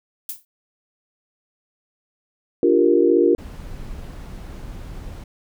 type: noise with exponential decay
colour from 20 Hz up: violet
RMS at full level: -25 dBFS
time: 0.29-0.45 s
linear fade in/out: 2 ms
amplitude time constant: 33 ms
type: chord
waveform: sine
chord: G minor seventh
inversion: second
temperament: equal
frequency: 293.7 / 349.2 / 392 / 466.2 Hz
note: D4 / F4 / G4 / Bb4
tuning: 0 / 0 / 0 / 0 cents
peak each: -20 / -16 / -20 / -18 dBFS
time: 2.63-3.35 s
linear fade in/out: 2 ms
type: noise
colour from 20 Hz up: brown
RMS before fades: -34 dBFS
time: 3.38-5.24 s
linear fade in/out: 5 ms
effects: none